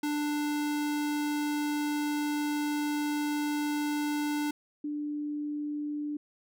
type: tone pair in turn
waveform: square / sine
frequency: 295.6 / 295.6 Hz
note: D4 / D4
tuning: +11 / +11 cents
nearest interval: unison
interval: 0 cents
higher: neither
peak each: -29 / -31 dBFS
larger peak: first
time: 0.03-4.51 / 4.84-6.17 s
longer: first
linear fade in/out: 5 ms
effects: none